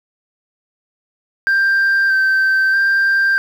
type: tone with vibrato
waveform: sine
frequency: 1568 Hz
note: G6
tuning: in tune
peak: -9 dBFS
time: 1.47-3.38 s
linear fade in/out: 0 ms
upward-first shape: square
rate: 0.79 Hz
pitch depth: 16 cents each way
effects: tanh soft clip ceiling -10 dBFS + 7-bit